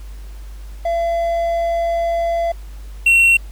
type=tone pair in turn; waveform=triangle; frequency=677 / 2725 Hz; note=E5 / F7; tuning=+46 / -43 cents; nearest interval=2 octaves; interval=2411 cents; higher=second; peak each=-14 / -7 dBFS; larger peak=second; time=0.85-2.52 / 3.06-3.37 s; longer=first; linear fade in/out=5 ms; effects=added 50 Hz sine -30 dBFS peak until 3.51 s + pink hiss -48 dBFS RMS until 3.51 s